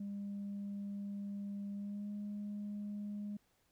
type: tone with pitch glide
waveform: sine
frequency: 201.2 to 206.1 Hz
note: G3 to G#3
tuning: +45 to -13 cents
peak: -38 dBFS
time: 0-3.37 s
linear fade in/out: 5 ms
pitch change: +42 cents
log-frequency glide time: 1.75-2.1 s
effects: tanh soft clip ceiling -37 dBFS + pink hiss -75 dBFS RMS until 3.71 s